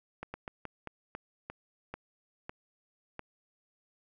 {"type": "slowing click train", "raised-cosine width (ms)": 0.5, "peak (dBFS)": -24, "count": 10, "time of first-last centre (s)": [0.23, 3.193], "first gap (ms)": 110, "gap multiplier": 1.26, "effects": []}